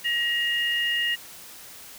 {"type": "tone pair together", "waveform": "sine", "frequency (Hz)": [1896, 2841], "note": ["A#6", "F7"], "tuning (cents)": [29, 29], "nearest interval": "perfect fifth", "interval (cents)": 700, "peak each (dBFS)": -25, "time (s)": [0.04, 1.16], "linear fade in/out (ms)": 20, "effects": ["white hiss -44 dBFS RMS until 1.98 s"]}